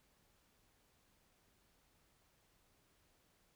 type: silence
effects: pink hiss -74 dBFS RMS until 3.55 s